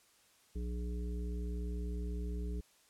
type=harmonic tone; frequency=59.8 Hz; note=A#1; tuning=45 cents sharp; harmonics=1 / 3 / 5 / 7; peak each=-36 / -45 / -50 / -49 dBFS; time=0.55-2.61 s; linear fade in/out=10 ms; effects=white hiss -67 dBFS RMS until 2.89 s + low-pass 11000 Hz 12 dB/octave